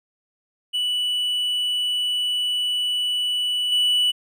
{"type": "tone with level steps", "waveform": "triangle", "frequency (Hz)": 2960, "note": "F#7", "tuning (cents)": 0, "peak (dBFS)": [-19, -15], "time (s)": [0.73, 4.12], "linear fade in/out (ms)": 20, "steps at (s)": 3.72, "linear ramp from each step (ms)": 2, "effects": []}